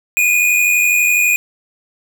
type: tone pair together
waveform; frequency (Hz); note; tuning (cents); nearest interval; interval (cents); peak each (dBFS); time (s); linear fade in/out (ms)
square; 2451 / 2543; D#7 / D#7; -27 / +37; minor second; 64; -12 / -21; 0.17-1.36; 0
effects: none